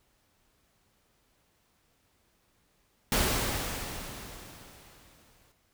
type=noise with exponential decay; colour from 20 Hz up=pink; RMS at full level=-25 dBFS; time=3.12-5.52 s; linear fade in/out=2 ms; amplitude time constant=520 ms; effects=pink hiss -70 dBFS RMS until 5.73 s